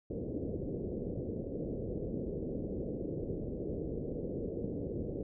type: low-pass noise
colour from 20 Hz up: white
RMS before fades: -38 dBFS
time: 0.1-5.23 s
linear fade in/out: 5 ms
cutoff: 510 Hz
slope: 48 dB/octave
effects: none